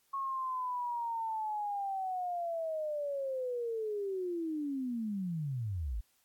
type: linear sweep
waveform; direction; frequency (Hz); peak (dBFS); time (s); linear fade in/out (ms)
sine; down; 1099 to 46.59; -33; 0.13-6.01; 10
effects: white hiss -72 dBFS RMS until 6.24 s + AAC 64 kbps